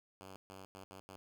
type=tone bursts at uneven times; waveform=5% pulse; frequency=95.5 Hz; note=G2; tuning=45 cents flat; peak=-39 dBFS; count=5; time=0.21-0.36 / 0.5-0.65 / 0.75-0.84 / 0.91-1 / 1.09-1.16 s; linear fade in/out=0 ms; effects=none

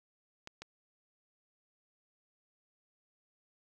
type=clicks; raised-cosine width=0.2 ms; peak=-27 dBFS; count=2; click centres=0.474 / 0.62 s; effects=none

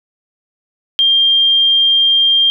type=tone; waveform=sine; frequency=3195 Hz; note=G7; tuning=32 cents sharp; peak=-8 dBFS; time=0.99-2.5 s; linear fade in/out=0 ms; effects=none

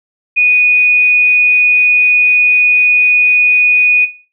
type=tone; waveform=sine; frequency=2474 Hz; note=D#7; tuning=10 cents flat; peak=-6 dBFS; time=0.36-4.06 s; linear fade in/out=20 ms; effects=noise-tail reverb RT60 0.4 s tail -17 dB re dry

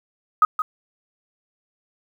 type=tone with echo; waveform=sine; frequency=1258 Hz; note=D#6; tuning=19 cents sharp; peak=-10 dBFS; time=0.42-0.45 s; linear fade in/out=2 ms; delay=170 ms; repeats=1; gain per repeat=-9 dB; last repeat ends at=0.62 s; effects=8-bit

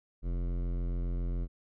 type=tone with hard clipping; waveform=sine; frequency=43.65 Hz; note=F1; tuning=in tune; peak=-32 dBFS; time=0.22-1.48 s; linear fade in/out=50 ms; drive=16 dB; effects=none

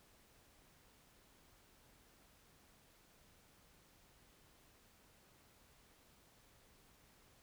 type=silence; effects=pink hiss -68 dBFS RMS until 7.42 s

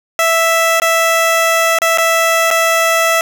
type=tone with dropouts; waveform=15% pulse; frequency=659.3 Hz; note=E5; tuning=in tune; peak=-4 dBFS; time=0.19-3.21 s; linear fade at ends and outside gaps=1 ms; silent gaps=0.8-0.819 / 1.787-1.818 / 1.975-1.983 / 2.505-2.511 s; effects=none

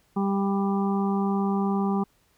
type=harmonic tone; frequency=197.5 Hz; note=G3; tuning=13 cents sharp; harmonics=1 / 2 / 4 / 5 / 6; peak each=-23 / -30 / -32 / -36 / -36 dBFS; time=0.16-2.04 s; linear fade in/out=10 ms; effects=pink hiss -65 dBFS RMS until 2.37 s

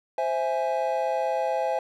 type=chord; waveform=triangle; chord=C augmented; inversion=none; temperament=equal; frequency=523.3 / 659.3 / 830.6 Hz; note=C5 / E5 / G#5; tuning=0 / 0 / 0 cents; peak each=-26 dBFS; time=0.18-1.79 s; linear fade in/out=2 ms; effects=none

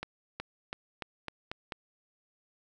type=accelerating click train; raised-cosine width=0.3 ms; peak=-20 dBFS; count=7; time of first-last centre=0.03-1.722 s; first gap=370 ms; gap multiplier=0.89; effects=none

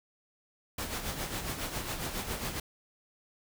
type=noise with tremolo; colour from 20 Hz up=pink; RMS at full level=-34 dBFS; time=0.78-2.6 s; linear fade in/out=5 ms; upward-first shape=sine; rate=7.3 Hz; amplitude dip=55%; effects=none

